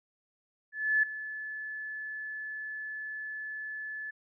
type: tone with ADSR envelope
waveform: sine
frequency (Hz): 1729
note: A6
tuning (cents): -31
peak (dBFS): -21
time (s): 0.72-4.11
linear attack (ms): 310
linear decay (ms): 5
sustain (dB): -15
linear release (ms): 11
effects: none